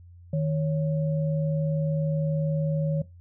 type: tone pair together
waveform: sine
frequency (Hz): 155.5 / 554.5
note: D#3 / C#5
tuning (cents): -1 / 0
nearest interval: octave + minor seventh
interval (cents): 2201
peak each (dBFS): -23 / -31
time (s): 0.33-3.02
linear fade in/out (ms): 5
effects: noise-tail reverb RT60 0.2 s tail -18 dB re dry + added 87 Hz sine -46 dBFS peak until 3.2 s